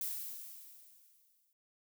violet noise with exponential decay, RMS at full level -37 dBFS, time 0.01-1.53 s, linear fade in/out 1 ms, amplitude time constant 330 ms, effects none

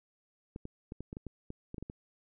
clicks, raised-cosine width 3 ms, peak -28 dBFS, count 12, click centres 0.561 / 0.654 / 0.921 / 1.006 / 1.129 / 1.169 / 1.267 / 1.504 / 1.744 / 1.782 / 1.826 / 1.899 s, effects none

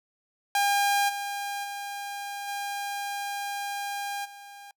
sawtooth tone with level steps, 806 Hz, G5, 48 cents sharp, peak -18 / -27 / -30 / -27 / -40 dBFS, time 0.55-4.71 s, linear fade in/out 2 ms, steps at 1.08 / 1.63 / 2.47 / 4.24 s, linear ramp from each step 20 ms, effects noise-tail reverb RT60 0.1 s tail -26 dB re dry

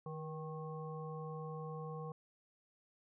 harmonic tone with a mistuned harmonic, 155.56 Hz, D#3, in tune, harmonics 1 / 3 / 5 / 7, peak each -44 / -47 / -53 / -51 dBFS, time 0.06-2.12 s, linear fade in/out 2 ms, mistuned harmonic 3, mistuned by +38 cents, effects none

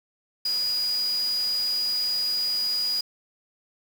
sine tone in noise, 4900 Hz, D#8, 27 cents flat, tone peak -23 dBFS, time 0.45-3.01 s, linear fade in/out 5 ms, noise white, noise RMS -39 dBFS, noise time 0.45-3.01 s, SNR +13 dB, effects none

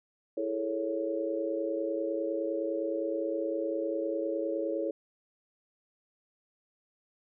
sine chord, A major seventh, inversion second, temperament equal with one note detuned, 329.6 / 415.3 / 445.1 / 554.4 Hz, E4 / G#4 / A4 / C#5, 0 / 0 / +20 / 0 cents, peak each -34 / -38 / -36 / -33 dBFS, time 0.37-4.91 s, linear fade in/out 5 ms, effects none

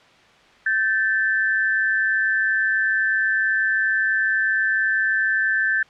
sine tone pair together, 1548.9 / 1757 Hz, G6 / A6, -21 / -3 cents, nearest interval major second, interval 218 cents, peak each -20 dBFS, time 0.66-5.83 s, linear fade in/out 5 ms, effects white hiss -51 dBFS RMS until 5.89 s + low-pass 3000 Hz 12 dB/octave

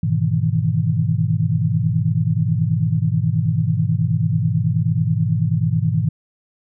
sine chord, E major seventh, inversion first, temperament equal, 103.83 / 123.47 / 155.56 / 164.81 Hz, G#2 / B2 / D#3 / E3, 0 / 0 / 0 / 0 cents, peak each -21 dBFS, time 0.03-6.09 s, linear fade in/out 5 ms, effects none

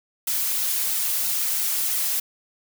blue noise with flanger, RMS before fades -24 dBFS, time 0.27-2.2 s, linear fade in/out 5 ms, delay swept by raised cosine 1.7 to 3.9 ms, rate 3 Hz, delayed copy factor -0.6, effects none

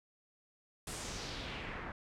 pink noise with low-pass filter sweep, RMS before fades -43 dBFS, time 0.87-1.92 s, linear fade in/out 2 ms, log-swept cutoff 10000 to 1500 Hz, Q 2, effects none

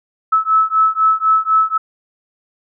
sine beating tone pair, 1300 / 1304 Hz, E6 / E6, -24 / -19 cents, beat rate 4 Hz, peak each -14 dBFS, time 0.32-1.78 s, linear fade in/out 10 ms, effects none

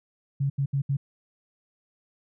sine tone bursts at uneven times, 138.59 Hz, C#3, in tune, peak -22 dBFS, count 4, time 0.4-0.5 / 0.58-0.66 / 0.73-0.82 / 0.89-0.97 s, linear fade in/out 10 ms, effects none

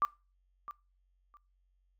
sine tone with echo, 1174.7 Hz, D6, in tune, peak -24 dBFS, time 0.02-0.05 s, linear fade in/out 0 ms, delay 660 ms, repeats 2, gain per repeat -15 dB, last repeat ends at 1.37 s, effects noise-tail reverb RT60 0.3 s tail -21 dB re dry + added 46 Hz sine -69 dBFS peak until 1.99 s

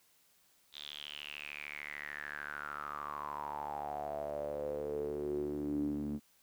sawtooth tone with band-pass filter sweep, 73.42 Hz, D2, in tune, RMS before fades -40 dBFS, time 0.72-6.2 s, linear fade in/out 50 ms, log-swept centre 3700 to 240 Hz, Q 8.9, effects white hiss -69 dBFS RMS until 6.42 s

